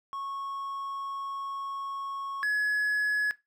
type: tone pair in turn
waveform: triangle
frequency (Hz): 1100 / 1692.2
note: C#6 / G#6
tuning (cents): -14 / +32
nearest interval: perfect fifth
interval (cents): 746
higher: second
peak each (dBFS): -32 / -23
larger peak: second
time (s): 0.13-2.43 / 2.43-3.31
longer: first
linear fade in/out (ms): 0
effects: noise-tail reverb RT60 0.2 s tail -18 dB re dry